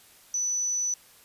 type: tone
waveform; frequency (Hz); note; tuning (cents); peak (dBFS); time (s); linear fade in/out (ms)
sine; 5970; F#8; +15; -25; 0.34-0.94; 2
effects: white hiss -55 dBFS RMS until 1.24 s + resampled to 32000 Hz